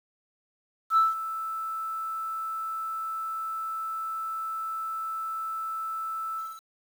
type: tone with ADSR envelope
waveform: sine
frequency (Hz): 1318.5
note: E6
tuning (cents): 0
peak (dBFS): -15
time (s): 0.9-6.62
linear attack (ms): 69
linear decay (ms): 170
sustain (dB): -15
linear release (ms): 240
effects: tanh soft clip ceiling -14 dBFS + 8-bit